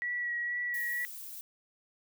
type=tone with vibrato; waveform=sine; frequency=1930 Hz; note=B6; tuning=40 cents flat; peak=-31 dBFS; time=0.02-1.05 s; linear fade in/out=0 ms; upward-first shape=sine; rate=2.1 Hz; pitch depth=19 cents each way
type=noise; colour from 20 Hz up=violet; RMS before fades=-44 dBFS; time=0.74-1.41 s; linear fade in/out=0 ms
effects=none